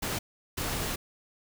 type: noise bursts at uneven times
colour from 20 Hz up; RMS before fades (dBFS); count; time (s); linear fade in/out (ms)
pink; -32; 2; 0.02-0.19 / 0.57-0.96; 10
effects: none